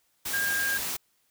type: tone in noise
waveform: sine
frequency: 1613 Hz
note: G6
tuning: 49 cents sharp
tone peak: -26 dBFS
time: 0.33-0.78 s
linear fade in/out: 10 ms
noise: white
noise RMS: -32 dBFS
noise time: 0.25-0.97 s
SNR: +3 dB
effects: white hiss -70 dBFS RMS until 1.3 s